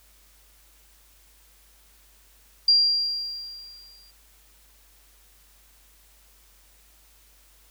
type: tone with exponential decay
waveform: sine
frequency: 4763 Hz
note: D8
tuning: 24 cents sharp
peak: -13 dBFS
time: 2.68-4.11 s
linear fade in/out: 5 ms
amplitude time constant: 310 ms
effects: added 50 Hz sine -58 dBFS peak until 7.7 s + white hiss -58 dBFS RMS until 7.7 s